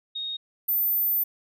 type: tone pair in turn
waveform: sine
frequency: 3729 / 14079 Hz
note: A#7 / A9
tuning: 0 / 0 cents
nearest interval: octave + major seventh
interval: 2300 cents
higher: second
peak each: -29 / -21 dBFS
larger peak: second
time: 0.15-0.37 / 0.68-1.24 s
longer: second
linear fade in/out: 10 ms
effects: none